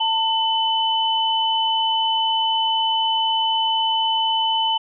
sine tone pair together, 896 / 3014 Hz, A5 / F#7, +31 / +31 cents, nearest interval octave + major sixth, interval 2100 cents, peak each -20 dBFS, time 0-4.78 s, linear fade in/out 10 ms, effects none

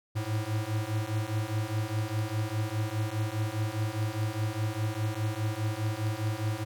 square beating tone pair, 105.6 / 110.5 Hz, G#2 / A2, +29 / +8 cents, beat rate 4.9 Hz, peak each -33 / -32 dBFS, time 0.15-6.65 s, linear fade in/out 20 ms, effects none

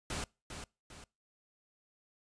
pink noise with echo, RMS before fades -38 dBFS, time 0.1-0.24 s, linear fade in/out 2 ms, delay 400 ms, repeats 2, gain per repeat -7 dB, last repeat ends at 1.04 s, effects noise-tail reverb RT60 0.3 s tail -26 dB re dry + resampled to 22050 Hz

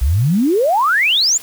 sine exponential sweep, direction up, 58.27 to 7459 Hz, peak -11 dBFS, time 0.01-1.38 s, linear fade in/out 10 ms, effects white hiss -37 dBFS RMS until 1.42 s

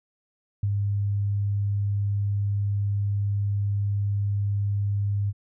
sine tone with ADSR envelope, 101.2 Hz, G#2, 44 cents flat, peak -20 dBFS, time 0.63-5.33 s, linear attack 4 ms, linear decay 45 ms, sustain -2 dB, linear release 41 ms, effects none

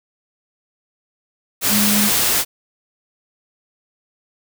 sine tone in noise, 208 Hz, G#3, 3 cents sharp, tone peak -17 dBFS, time 1.69-2.11 s, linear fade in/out 50 ms, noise white, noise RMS -17 dBFS, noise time 1.61-2.45 s, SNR -3 dB, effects none

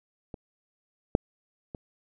clicks, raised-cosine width 2 ms, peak -25 / -6 / -24 dBFS, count 3, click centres 0.342 / 1.151 / 1.748 s, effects none

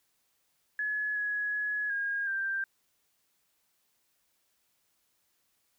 sine tone with pitch steps, 1699 / 1678 / 1688 / 1628 / 1578 Hz, G#6 / G#6 / G#6 / G#6 / G6, +39 / +17 / +28 / -35 / +11 cents, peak -29 dBFS, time 0.79-2.64 s, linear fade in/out 2 ms, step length 370 ms, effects white hiss -74 dBFS RMS until 5.78 s

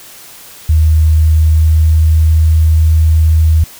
sine tone with pitch glide, 78.3 to 79.44 Hz, D#2 to D#2, +11 to +37 cents, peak -5 dBFS, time 0.69-3.64 s, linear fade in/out 5 ms, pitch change +26 cents, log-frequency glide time 0.8-2.49 s, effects white hiss -35 dBFS RMS until 3.79 s

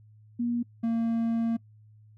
sine / triangle tone pair in turn, 238.3 / 229.2 Hz, A#3 / A#3, +38 / -29 cents, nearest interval minor second, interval 67 cents, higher first, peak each -25 / -22 dBFS, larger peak second, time 0.39-0.63 / 0.83-1.57 s, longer second, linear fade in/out 10 ms, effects noise-tail reverb RT60 0.1 s tail -23 dB re dry + added 107 Hz sine -52 dBFS peak until 2.17 s

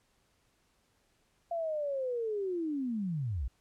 sine linear sweep, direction down, 689 to 51.4 Hz, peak -31 dBFS, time 1.51-3.48 s, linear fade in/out 5 ms, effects pink hiss -72 dBFS RMS until 3.6 s + low-pass 11000 Hz 12 dB/octave

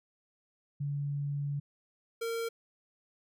sine / square tone pair in turn, 143 / 459.4 Hz, D3 / A#4, -46 / -25 cents, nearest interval octave + minor sixth, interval 2021 cents, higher second, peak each -31 / -33 dBFS, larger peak first, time 0.8-1.6 / 2.21-2.49 s, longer first, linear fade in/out 10 ms, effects none

